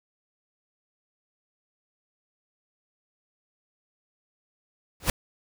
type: noise with exponential growth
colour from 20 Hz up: pink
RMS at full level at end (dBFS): -18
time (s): 5-5.1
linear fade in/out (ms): 2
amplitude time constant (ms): 21
effects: none